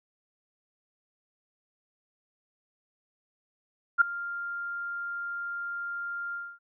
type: tone with ADSR envelope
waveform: sine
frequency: 1396.9 Hz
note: F6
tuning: in tune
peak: -13 dBFS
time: 3.98-6.59 s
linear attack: 32 ms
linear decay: 7 ms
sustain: -19 dB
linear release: 250 ms
effects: none